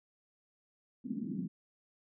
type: band-pass noise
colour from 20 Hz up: white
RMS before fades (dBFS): -38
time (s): 1.04-1.48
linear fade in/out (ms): 20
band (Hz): 170 to 280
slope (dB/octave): 48
effects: none